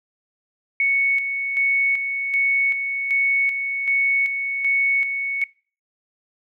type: tone with tremolo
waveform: sine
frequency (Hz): 2217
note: C#7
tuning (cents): 0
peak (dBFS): -16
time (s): 0.8-5.44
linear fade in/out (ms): 2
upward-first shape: square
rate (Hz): 1.3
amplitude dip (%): 50
effects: noise-tail reverb RT60 0.4 s tail -24 dB re dry